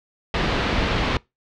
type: low-pass noise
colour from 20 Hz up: pink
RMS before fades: -22 dBFS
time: 0.34-1.17 s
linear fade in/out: 2 ms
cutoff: 4000 Hz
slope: 24 dB/octave
effects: noise-tail reverb RT60 0.2 s tail -23 dB re dry